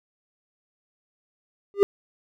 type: tone with exponential growth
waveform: triangle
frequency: 401.6 Hz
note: G4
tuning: 42 cents sharp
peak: -7 dBFS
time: 1.74-1.83 s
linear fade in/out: 0 ms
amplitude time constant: 19 ms
effects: none